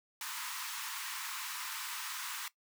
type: high-pass noise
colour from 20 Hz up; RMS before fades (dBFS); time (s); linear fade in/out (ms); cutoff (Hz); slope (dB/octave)
pink; -41; 0.21-2.48; 2; 900; 96
effects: noise-tail reverb RT60 0.1 s tail -17 dB re dry